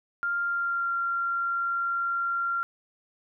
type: tone with pitch glide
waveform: sine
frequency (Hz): 1396.9 to 1380.1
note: F6 to F6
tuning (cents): 0 to -21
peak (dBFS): -25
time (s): 0.23-2.63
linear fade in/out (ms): 0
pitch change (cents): -21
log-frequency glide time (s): 0.41-0.93
effects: none